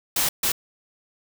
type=noise bursts at uneven times; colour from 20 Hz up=white; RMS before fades=-22 dBFS; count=2; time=0.16-0.29 / 0.43-0.52 s; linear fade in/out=5 ms; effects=none